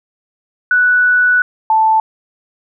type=tone pair in turn; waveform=sine; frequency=1480 / 880 Hz; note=F#6 / A5; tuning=0 / 0 cents; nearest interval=major sixth; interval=900 cents; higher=first; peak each=-8 dBFS; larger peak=neither; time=0.71-1.42 / 1.7-2 s; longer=first; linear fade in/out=2 ms; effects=none